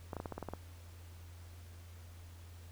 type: clicks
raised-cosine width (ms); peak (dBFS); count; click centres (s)
1; -26; 9; 0.132 / 0.167 / 0.201 / 0.258 / 0.323 / 0.38 / 0.427 / 0.487 / 0.536
effects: added 86 Hz sine -50 dBFS peak until 2.71 s + pink hiss -61 dBFS RMS until 2.71 s